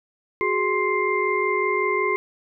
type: tone cluster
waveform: sine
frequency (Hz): 371.8 / 417.2 / 1049 / 2101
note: F#4 / G#4 / C6 / C7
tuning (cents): +8 / +8 / +4 / +7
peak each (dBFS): -25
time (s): 0.41-2.16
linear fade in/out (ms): 0
effects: none